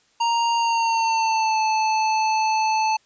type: tone with pitch glide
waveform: square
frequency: 932.3 to 874.9 Hz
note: A#5 to A5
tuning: 0 to -10 cents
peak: -19 dBFS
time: 0.2-2.97 s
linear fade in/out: 10 ms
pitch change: -110 cents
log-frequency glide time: 0.56-1.6 s
effects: white hiss -61 dBFS RMS until 3.05 s + resampled to 16000 Hz